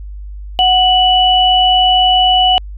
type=tone pair together; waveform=sine; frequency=739 / 2956 Hz; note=F#5 / F#7; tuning=-2 / -2 cents; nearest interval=2 octaves; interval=2400 cents; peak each=-10 dBFS; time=0.59-2.58 s; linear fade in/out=0 ms; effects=added 50 Hz sine -25 dBFS peak until 2.77 s